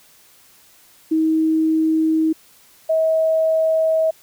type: tone pair in turn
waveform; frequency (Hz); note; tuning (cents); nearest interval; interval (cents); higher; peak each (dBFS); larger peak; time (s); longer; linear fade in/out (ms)
sine; 317.8 / 640.9; D#4 / E5; +37 / -49; octave; 1214; second; -14; neither; 1.11-2.33 / 2.89-4.11; neither; 10
effects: white hiss -51 dBFS RMS until 4.22 s